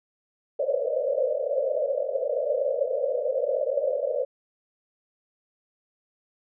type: band-pass noise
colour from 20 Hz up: pink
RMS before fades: -26 dBFS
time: 0.59-4.25 s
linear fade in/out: 5 ms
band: 490 to 610 Hz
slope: 96 dB/octave
effects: none